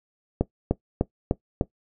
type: click train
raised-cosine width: 2 ms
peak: -7 dBFS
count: 5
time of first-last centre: 0.41-1.611 s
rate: 3.33 Hz
effects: noise-tail reverb RT60 0.1 s tail -17 dB re dry